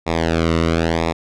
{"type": "tone with flanger", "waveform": "sawtooth", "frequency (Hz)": 82.41, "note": "E2", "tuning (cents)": 0, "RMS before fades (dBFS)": -18, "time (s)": [0.06, 1.13], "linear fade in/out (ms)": 20, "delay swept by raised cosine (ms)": [0.66, 1.23], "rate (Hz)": 0.98, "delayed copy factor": -0.95, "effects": ["low-pass 5000 Hz 12 dB/octave"]}